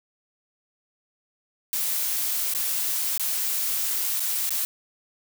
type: noise with dropouts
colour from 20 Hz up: blue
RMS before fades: -26 dBFS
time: 1.73-4.65 s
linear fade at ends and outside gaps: 0 ms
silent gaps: 2.537-2.549 / 3.177-3.196 / 4.196-4.204 / 4.493-4.506 s
effects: none